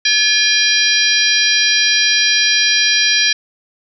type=harmonic tone with a mistuned harmonic; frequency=804 Hz; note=G5; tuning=44 cents sharp; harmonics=2 / 3 / 4 / 5 / 6 / 7; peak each=-18 / -18 / -18 / -18 / -18 / -18 dBFS; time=0.05-3.33 s; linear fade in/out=5 ms; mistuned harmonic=2; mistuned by=+110 cents; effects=none